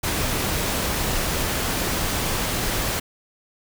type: noise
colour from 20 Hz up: pink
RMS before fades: -24 dBFS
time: 0.03-3 s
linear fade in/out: 10 ms
effects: none